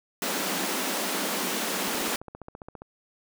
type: high-pass noise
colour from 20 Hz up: pink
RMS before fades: -29 dBFS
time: 0.22-2.16 s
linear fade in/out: 2 ms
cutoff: 180 Hz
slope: 96 dB/octave
type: click train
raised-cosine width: 1 ms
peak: -26 dBFS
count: 15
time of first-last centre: 1.88-2.82 s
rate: 14.9 Hz
effects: none